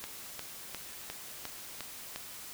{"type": "click train", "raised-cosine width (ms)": 0.2, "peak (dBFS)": -21, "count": 7, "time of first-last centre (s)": [0.04, 2.16], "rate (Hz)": 2.83, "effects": ["white hiss -46 dBFS RMS until 2.53 s"]}